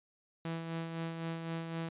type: tone with tremolo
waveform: sawtooth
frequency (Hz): 164.81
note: E3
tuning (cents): 0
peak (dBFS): -31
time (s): 0.45-1.89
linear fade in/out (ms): 2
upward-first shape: sine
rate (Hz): 3.9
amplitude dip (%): 45
effects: resampled to 8000 Hz